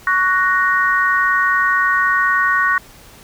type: chord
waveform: sine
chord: F# major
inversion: second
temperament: equal with one note detuned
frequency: 1119 / 1480 / 1864.7 Hz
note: C#6 / F#6 / A#6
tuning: +16 / 0 / 0 cents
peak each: -17 dBFS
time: 0.07-2.78 s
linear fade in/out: 2 ms
effects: pink hiss -43 dBFS RMS until 3.23 s